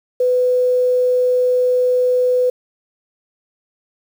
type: tone with quantisation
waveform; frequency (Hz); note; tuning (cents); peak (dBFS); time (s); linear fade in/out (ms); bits
sine; 500; B4; +21; -12; 0.2-2.5; 5; 7
effects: none